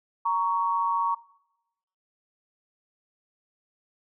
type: tone pair together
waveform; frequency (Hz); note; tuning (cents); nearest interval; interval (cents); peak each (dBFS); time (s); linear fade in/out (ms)
sine; 932.3 / 1117.3; A#5 / C#6; 0 / +13; minor third; 313; -25; 0.25-1.15; 10
effects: noise-tail reverb RT60 0.9 s tail -21 dB re dry